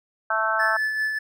harmonic tone, 220 Hz, A3, in tune, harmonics 3 / 4 / 5 / 6 / 7, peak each -28 / -28 / -30 / -25 / -25 dBFS, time 0.3-0.77 s, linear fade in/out 5 ms
triangle tone with tremolo, 1739 Hz, A6, 21 cents flat, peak -19 dBFS, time 0.59-1.19 s, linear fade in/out 10 ms, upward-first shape sine, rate 5.1 Hz, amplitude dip 40%
effects none

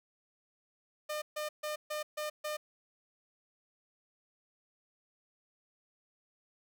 sawtooth tone bursts, 605 Hz, D#5, 49 cents flat, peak -31 dBFS, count 6, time 1.09-2.57 s, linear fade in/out 10 ms, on 130 ms, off 140 ms, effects none

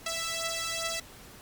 5% pulse beating tone pair, 659.3 / 661.8 Hz, E5 / E5, 0 / +7 cents, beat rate 2.5 Hz, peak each -24 / -22 dBFS, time 0.06-1 s, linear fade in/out 5 ms, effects pink hiss -50 dBFS RMS until 1.41 s + Opus 48 kbps

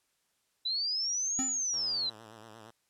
sine linear two-way sweep, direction up then down, 3916 to 7040 to 3916 Hz, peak -29 dBFS, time 0.65-2.1 s, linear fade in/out 10 ms, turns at 1.46 s
square tone with exponential decay, 261.6 Hz, C4, in tune, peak -30 dBFS, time 1.39-1.65 s, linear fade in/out 0 ms, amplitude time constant 55 ms
5% pulse tone with vibrato, 110.7 Hz, A2, 11 cents sharp, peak -38 dBFS, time 1.73-2.71 s, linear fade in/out 10 ms, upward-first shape sine, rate 8.6 Hz, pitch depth 80 cents each way
effects white hiss -75 dBFS RMS until 2.89 s + low-pass 11000 Hz 12 dB/octave

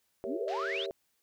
sine chord, G diminished seventh, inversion none, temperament equal, 392 / 466.2 / 554.4 / 659.3 Hz, G4 / Bb4 / Db5 / Fb5, 0 / 0 / 0 / 0 cents, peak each -37 / -41 / -40 / -43 dBFS, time 0.24-0.91 s, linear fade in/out 0 ms
sine exponential sweep, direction up, 210 to 4186 Hz, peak -33 dBFS, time 0.26-0.87 s, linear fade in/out 50 ms
pink band-pass noise, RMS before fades -48 dBFS, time 0.48-0.86 s, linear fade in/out 0 ms, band 1300 to 4900 Hz, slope 24 dB/octave
effects white hiss -75 dBFS RMS until 1.22 s

